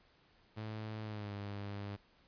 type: tone with pitch glide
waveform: sawtooth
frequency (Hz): 108.6 to 101.33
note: A2 to G#2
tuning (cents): -22 to -42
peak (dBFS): -37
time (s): 0.56-1.97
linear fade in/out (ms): 20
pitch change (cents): -120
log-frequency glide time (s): 1.03-1.34
effects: pink hiss -68 dBFS RMS until 2.27 s + resampled to 11025 Hz